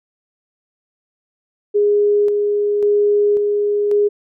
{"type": "tone with tremolo", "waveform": "sine", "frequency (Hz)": 412.5, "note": "G#4", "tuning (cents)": -12, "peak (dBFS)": -11, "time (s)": [1.74, 4.09], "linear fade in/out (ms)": 20, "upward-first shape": "square", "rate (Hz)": 0.92, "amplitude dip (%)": 30, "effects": []}